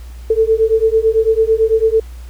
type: beating tone pair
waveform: sine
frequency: 440 / 449 Hz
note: A4 / A4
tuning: 0 / +35 cents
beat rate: 9 Hz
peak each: -13 dBFS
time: 0.3-2 s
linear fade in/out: 5 ms
effects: added 60 Hz sine -29 dBFS peak until 2.29 s + pink hiss -46 dBFS RMS until 2.29 s